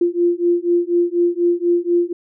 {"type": "beating tone pair", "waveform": "sine", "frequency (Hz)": [345.5, 349.6], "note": ["F4", "F4"], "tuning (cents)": [-19, 2], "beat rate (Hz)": 4.1, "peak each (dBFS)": -17, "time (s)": [0.01, 2.13], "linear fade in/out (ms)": 5, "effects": []}